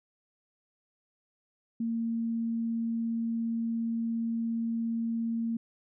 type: tone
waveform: sine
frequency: 229.3 Hz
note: A#3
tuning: 28 cents flat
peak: -28 dBFS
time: 1.8-5.57 s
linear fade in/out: 5 ms
effects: none